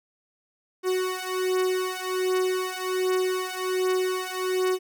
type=beating tone pair; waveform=45% pulse; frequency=370 / 371.3 Hz; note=F#4 / F#4; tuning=0 / +6 cents; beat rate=1.3 Hz; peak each=-27 dBFS; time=0.83-4.79 s; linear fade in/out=50 ms; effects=none